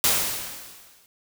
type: noise with exponential decay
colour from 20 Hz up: white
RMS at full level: -18 dBFS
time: 0.04-1.06 s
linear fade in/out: 0 ms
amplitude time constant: 220 ms
effects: none